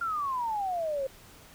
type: exponential sweep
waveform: sine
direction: down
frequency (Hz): 1407 to 523.3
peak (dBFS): -28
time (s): 0.01-1.07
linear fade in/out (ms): 5
effects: pink hiss -53 dBFS RMS until 1.54 s